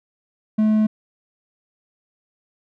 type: tone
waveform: triangle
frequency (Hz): 215.6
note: A3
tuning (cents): -35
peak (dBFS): -12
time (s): 0.58-0.87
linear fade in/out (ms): 10
effects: none